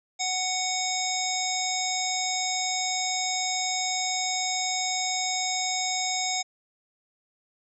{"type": "harmonic tone", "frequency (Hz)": 743, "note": "F#5", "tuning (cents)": 7, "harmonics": [1, 3, 5, 7, 9, 10], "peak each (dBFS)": [-31, -33, -33, -34, -32, -34], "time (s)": [0.19, 6.43], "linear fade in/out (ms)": 20, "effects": []}